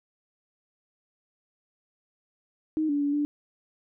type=tone with pitch steps; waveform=sine; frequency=312 / 288.4 / 286.5 / 292.9 Hz; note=D#4 / D4 / D4 / D4; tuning=+5 / -31 / -43 / -5 cents; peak=-23 dBFS; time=2.77-3.25 s; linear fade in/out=0 ms; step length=120 ms; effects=none